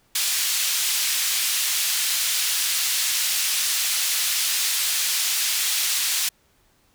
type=band-pass noise; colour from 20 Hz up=pink; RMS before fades=-23 dBFS; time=0.15-6.29 s; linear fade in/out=5 ms; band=3100 to 16000 Hz; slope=12 dB/octave; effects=pink hiss -62 dBFS RMS until 6.94 s